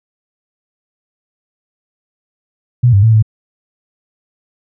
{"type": "tone with pitch steps", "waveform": "sine", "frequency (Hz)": [122.4, 99.3, 112.2, 109.1], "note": ["B2", "G2", "A2", "A2"], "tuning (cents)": [-15, 23, 34, -14], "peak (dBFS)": -5, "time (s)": [2.83, 3.226], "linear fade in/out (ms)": 10, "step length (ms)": 99, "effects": []}